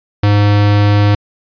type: tone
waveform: square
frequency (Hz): 102.9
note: G#2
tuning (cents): -16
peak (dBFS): -8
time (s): 0.23-1.15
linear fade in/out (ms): 5
effects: resampled to 11025 Hz